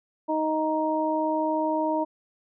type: harmonic tone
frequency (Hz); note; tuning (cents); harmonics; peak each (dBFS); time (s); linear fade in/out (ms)
312.3; D#4; +7; 1 / 2 / 3; -27 / -27 / -27; 0.28-2.05; 20
effects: none